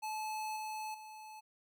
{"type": "tone with level steps", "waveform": "square", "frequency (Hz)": 864, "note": "A5", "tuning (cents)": -32, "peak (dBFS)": [-38, -40, -49], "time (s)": [0.02, 1.41], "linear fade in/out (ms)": 20, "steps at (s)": [0.56, 0.94], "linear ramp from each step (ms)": 5, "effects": []}